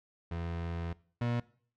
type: tone pair in turn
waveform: 30% pulse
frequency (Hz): 84.5 / 119.5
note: E2 / A#2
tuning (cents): +43 / +43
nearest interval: tritone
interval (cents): 600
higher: second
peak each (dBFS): -32 / -27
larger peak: second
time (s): 0.31-0.93 / 1.21-1.4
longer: first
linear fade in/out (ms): 5
effects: noise-tail reverb RT60 0.5 s tail -21 dB re dry + low-pass 3000 Hz 12 dB/octave